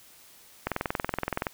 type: click train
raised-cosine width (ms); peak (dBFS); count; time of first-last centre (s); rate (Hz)
0.5; -12; 18; 0.67-1.468; 21.3
effects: white hiss -54 dBFS RMS until 1.53 s